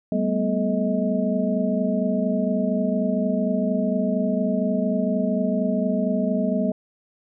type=tone cluster; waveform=sine; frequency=192.4 / 216.6 / 245.5 / 432.3 / 630 Hz; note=G3 / A3 / B3 / A4 / D#5; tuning=-32 / -27 / -10 / -31 / +21 cents; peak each=-24 / -27 / -25 / -31 / -26 dBFS; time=0.12-6.72 s; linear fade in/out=2 ms; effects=none